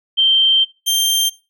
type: tone pair in turn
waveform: sine / sawtooth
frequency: 3136 / 3163 Hz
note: G7 / G7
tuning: 0 / +15 cents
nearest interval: unison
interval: 15 cents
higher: second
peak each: -10 dBFS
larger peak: neither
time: 0.17-0.65 / 0.86-1.3 s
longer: first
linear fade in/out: 20 ms
effects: noise-tail reverb RT60 0.3 s tail -21 dB re dry